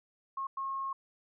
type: tone bursts at uneven times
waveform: sine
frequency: 1082 Hz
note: C#6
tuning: 42 cents flat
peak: -33 dBFS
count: 2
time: 0.37-0.47 / 0.57-0.93 s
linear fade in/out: 5 ms
effects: none